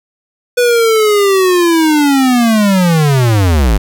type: linear sweep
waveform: square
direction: down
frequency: 493.9 to 47.03 Hz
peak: -8 dBFS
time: 0.57-3.78 s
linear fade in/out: 10 ms
effects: none